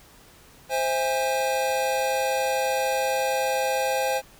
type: chord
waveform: square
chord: C augmented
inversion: none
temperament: just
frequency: 523.3 / 654.1 / 817.6 Hz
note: C5 / E5 / G#5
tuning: 0 / -14 / -27 cents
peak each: -26 / -32 / -27 dBFS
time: 0.69-4.22 s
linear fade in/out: 50 ms
effects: pink hiss -52 dBFS RMS until 4.39 s

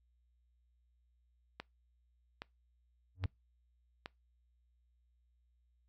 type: click train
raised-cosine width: 0.3 ms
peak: -26 dBFS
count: 4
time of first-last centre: 1.6-4.059 s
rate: 1.22 Hz
type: tone with exponential growth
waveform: triangle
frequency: 92.5 Hz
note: F#2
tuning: in tune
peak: -27 dBFS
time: 3.15-3.26 s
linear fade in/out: 5 ms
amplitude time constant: 22 ms
effects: noise-tail reverb RT60 0.2 s tail -24 dB re dry + added 60 Hz sine -70 dBFS peak until 5.88 s

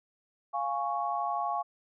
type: chord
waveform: sine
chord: Db major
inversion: first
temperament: equal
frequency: 698.5 / 830.6 / 1108.7 Hz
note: F5 / Ab5 / Db6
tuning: 0 / 0 / 0 cents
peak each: -33 dBFS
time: 0.53-1.63 s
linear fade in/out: 20 ms
effects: none

